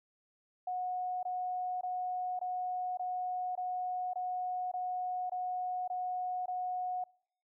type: tone bursts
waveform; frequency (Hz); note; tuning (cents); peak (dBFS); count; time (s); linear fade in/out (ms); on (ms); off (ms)
sine; 730; F#5; -24; -33; 11; 0.67-7.04; 5; 560; 21
effects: noise-tail reverb RT60 0.7 s tail -26 dB re dry